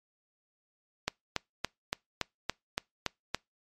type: click train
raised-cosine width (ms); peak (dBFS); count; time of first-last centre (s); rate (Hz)
0.2; -11; 9; 1.08-3.346; 3.53
effects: noise-tail reverb RT60 0.2 s tail -26 dB re dry + MP3 64 kbps